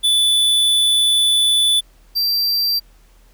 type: tone pair in turn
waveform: square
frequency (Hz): 3478 / 4705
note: A7 / D8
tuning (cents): -21 / +2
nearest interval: perfect fourth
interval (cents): 523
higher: second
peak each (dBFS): -13 / -16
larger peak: first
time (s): 0.03-1.81 / 2.15-2.8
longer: first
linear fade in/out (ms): 20
effects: added 40 Hz sine -47 dBFS peak until 3.33 s + pink hiss -56 dBFS RMS until 3.33 s